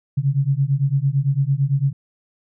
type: beating tone pair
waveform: sine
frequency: 134 / 142.9 Hz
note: C3 / D3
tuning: +42 / -47 cents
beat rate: 8.9 Hz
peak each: -19 / -19 dBFS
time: 0.17-1.93 s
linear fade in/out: 10 ms
effects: none